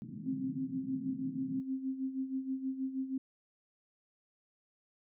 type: band-pass noise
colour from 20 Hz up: white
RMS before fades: -44 dBFS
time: 0.02-1.6 s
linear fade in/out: 0 ms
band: 130 to 260 Hz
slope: 48 dB/octave
type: tone with tremolo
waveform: sine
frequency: 264.4 Hz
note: C4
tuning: 18 cents sharp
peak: -31 dBFS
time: 0.26-3.18 s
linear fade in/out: 5 ms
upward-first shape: sine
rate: 6.3 Hz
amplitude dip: 70%
effects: none